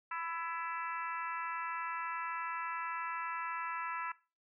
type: harmonic tone with a mistuned harmonic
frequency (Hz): 331.7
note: E4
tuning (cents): +11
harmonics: 3 / 4 / 5 / 6 / 7 / 8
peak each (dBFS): -41 / -40 / -45 / -47 / -51 / -49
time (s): 0.11-4.12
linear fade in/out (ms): 5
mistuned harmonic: 5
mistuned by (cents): +31
effects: noise-tail reverb RT60 0.3 s tail -19 dB re dry